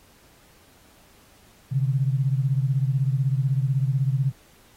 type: beating tone pair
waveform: sine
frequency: 130.81 / 146.81 Hz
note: C3 / D3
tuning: 0 / 0 cents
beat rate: 16 Hz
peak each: -21 / -25 dBFS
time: 1.71-4.32 s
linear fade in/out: 20 ms
effects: pink hiss -56 dBFS RMS until 4.76 s + AAC 48 kbps